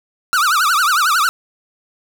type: tone with vibrato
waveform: 45% pulse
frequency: 1318.5 Hz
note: E6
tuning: in tune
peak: -12 dBFS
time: 0.33-1.29 s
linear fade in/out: 0 ms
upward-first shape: triangle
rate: 11 Hz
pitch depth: 270 cents each way
effects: none